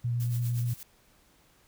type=tone with vibrato; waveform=sine; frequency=119.7 Hz; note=A#2; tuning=46 cents sharp; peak=-26 dBFS; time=0.04-0.74 s; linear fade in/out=10 ms; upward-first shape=sine; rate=8.6 Hz; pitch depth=12 cents each way
type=noise with tremolo; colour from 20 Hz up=blue; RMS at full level=-42 dBFS; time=0.2-0.83 s; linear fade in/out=0 ms; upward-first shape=triangle; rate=8.4 Hz; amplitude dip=80%
effects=pink hiss -63 dBFS RMS until 1.67 s